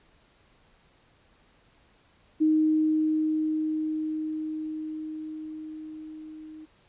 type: tone with level ramp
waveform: sine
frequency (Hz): 311.4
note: D#4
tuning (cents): +2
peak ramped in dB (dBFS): -18 to -41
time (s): 2.4-6.66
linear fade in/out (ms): 20
effects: pink hiss -62 dBFS RMS until 6.88 s + resampled to 8000 Hz